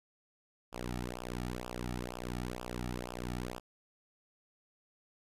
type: tone with flanger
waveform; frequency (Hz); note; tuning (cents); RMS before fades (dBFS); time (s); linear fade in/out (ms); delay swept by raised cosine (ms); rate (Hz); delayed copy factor
sawtooth; 61; B1; -21; -40; 0.72-3.6; 20; 0.48 to 1.98; 2.1; -0.95
effects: resampled to 32000 Hz